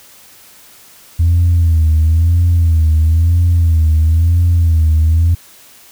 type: tone with vibrato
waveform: sine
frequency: 82.41 Hz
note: E2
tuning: in tune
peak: -6 dBFS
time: 1.19-5.35 s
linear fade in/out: 10 ms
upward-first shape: sine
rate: 1 Hz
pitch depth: 84 cents each way
effects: tanh soft clip ceiling -5 dBFS + white hiss -42 dBFS RMS until 5.91 s

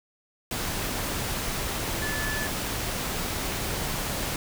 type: tone in noise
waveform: sine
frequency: 1735 Hz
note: A6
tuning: 25 cents flat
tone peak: -31 dBFS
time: 2.02-2.47 s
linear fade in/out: 2 ms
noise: pink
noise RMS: -30 dBFS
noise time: 0.51-4.36 s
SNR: -4 dB
effects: none

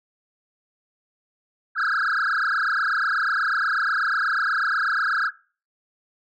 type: tone with frequency modulation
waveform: sine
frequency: 1475 Hz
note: F#6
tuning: 6 cents flat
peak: -17 dBFS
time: 1.75-5.31 s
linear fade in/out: 50 ms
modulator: 28.2 Hz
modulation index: 6.7
effects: noise-tail reverb RT60 0.4 s tail -23 dB re dry + tanh soft clip ceiling -19 dBFS

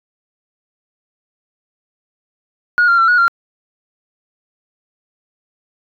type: tone with pitch steps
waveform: sine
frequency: 1443 / 1387 / 1348 / 1455 / 1383 Hz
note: F#6 / F6 / E6 / F#6 / F6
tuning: -44 / -12 / +38 / -29 / -17 cents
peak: -7 dBFS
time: 2.78-3.28 s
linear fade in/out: 0 ms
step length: 100 ms
effects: tanh soft clip ceiling -6 dBFS

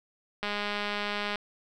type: click train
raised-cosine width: 0.3 ms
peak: -16 dBFS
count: 192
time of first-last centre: 0.43-1.357 s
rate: 206 Hz
effects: none

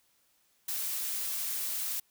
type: noise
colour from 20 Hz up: blue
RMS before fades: -34 dBFS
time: 0.68-2 s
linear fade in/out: 5 ms
effects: white hiss -70 dBFS RMS until 2.1 s

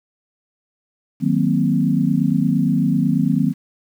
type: chord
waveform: sine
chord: C half-diminished seventh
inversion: first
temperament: equal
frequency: 155.56 / 185 / 233.1 / 261.6 Hz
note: Eb3 / Gb3 / Bb3 / C4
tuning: 0 / 0 / 0 / 0 cents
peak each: -20 dBFS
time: 1.2-3.54 s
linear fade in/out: 50 ms
effects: 8-bit

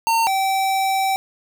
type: tone pair in turn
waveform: square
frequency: 911 / 772.5 Hz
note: A#5 / G5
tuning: -40 / -26 cents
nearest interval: minor third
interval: 286 cents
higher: first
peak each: -16 / -18 dBFS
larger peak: first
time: 0.07-0.27 / 0.27-1.16 s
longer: second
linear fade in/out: 0 ms
effects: none

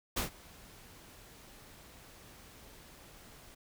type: noise with ADSR envelope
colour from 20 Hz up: pink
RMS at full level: -31 dBFS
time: 0.16-3.55 s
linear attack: 15 ms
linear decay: 120 ms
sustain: -24 dB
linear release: 11 ms
effects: none

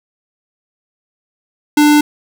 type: tone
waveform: square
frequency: 296.8 Hz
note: D4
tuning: 18 cents sharp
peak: -7 dBFS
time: 1.77-2.01 s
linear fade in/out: 5 ms
effects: none

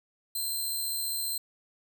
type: tone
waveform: 5% pulse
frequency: 4125 Hz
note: C8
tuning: 25 cents flat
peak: -23 dBFS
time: 0.35-1.38 s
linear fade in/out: 5 ms
effects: none

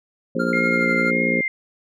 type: harmonic tone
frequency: 58.7 Hz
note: A#1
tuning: 13 cents sharp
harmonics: 3 / 4 / 5 / 6 / 7 / 8 / 9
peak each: -27 / -24 / -28 / -31 / -28 / -34 / -26 dBFS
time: 0.35-1.41 s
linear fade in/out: 5 ms
type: tone with tremolo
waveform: triangle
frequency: 1396.9 Hz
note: F6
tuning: in tune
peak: -20 dBFS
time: 0.39-1.11 s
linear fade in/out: 10 ms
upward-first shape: triangle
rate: 12 Hz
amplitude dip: 60%
type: tone with vibrato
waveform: sine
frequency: 2116 Hz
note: C7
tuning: 19 cents sharp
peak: -20 dBFS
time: 0.53-1.48 s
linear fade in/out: 2 ms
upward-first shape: triangle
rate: 1.8 Hz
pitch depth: 20 cents each way
effects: none

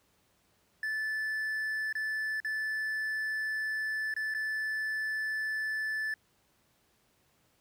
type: tone with dropouts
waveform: triangle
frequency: 1747 Hz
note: A6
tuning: 13 cents flat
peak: -29 dBFS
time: 0.83-6.14 s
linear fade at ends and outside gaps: 2 ms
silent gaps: 1.927-1.952 / 2.402-2.447 / 4.14-4.164 / 4.34-4.347 s
effects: pink hiss -70 dBFS RMS until 7.6 s + high-pass 60 Hz 12 dB/octave

